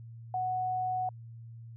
sine tone, 740 Hz, F#5, in tune, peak -29 dBFS, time 0.34-1.09 s, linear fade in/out 2 ms, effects added 115 Hz sine -44 dBFS peak until 1.76 s

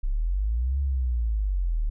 sine linear two-way sweep, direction up then down, 30.46 to 70.2 to 36.01 Hz, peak -22 dBFS, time 0.03-1.9 s, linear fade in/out 10 ms, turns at 0.8 s, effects none

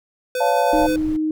square tone with tremolo, 505 Hz, B4, 39 cents sharp, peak -21 dBFS, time 0.35-0.96 s, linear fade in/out 2 ms, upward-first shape sine, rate 9.5 Hz, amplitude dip 25%
sine chord, Db augmented, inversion none, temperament equal with one note detuned, 565.7 / 698.5 / 880 Hz, Db5 / F5 / A5, +35 / 0 / 0 cents, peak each -20 dBFS, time 0.4-0.87 s, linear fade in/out 10 ms
brown noise, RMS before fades -32 dBFS, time 0.72-1.17 s, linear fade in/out 10 ms
sine tone, 311.1 Hz, D#4, in tune, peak -18 dBFS, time 0.73-1.31 s, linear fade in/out 2 ms
effects none

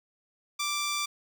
10% pulse tone, 1174.7 Hz, D6, in tune, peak -20 dBFS, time 0.59-1.06 s, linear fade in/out 10 ms, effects none

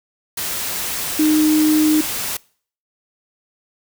sine tone in noise, 307.6 Hz, D#4, 20 cents flat, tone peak -12 dBFS, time 1.19-2.01 s, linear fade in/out 5 ms, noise white, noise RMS -24 dBFS, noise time 0.37-2.37 s, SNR +9 dB, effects noise-tail reverb RT60 0.5 s tail -24 dB re dry

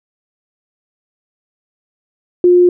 sine tone, 355.9 Hz, F4, 33 cents sharp, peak -5 dBFS, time 2.44-2.69 s, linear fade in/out 2 ms, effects none

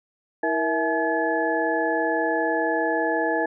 sine tone cluster, 325.3 / 470.6 / 655 / 850 / 1708 Hz, E4 / A#4 / E5 / G#5 / G#6, -23 / +16 / -11 / +40 / +48 cents, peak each -27 dBFS, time 0.43-3.46 s, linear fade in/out 5 ms, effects none

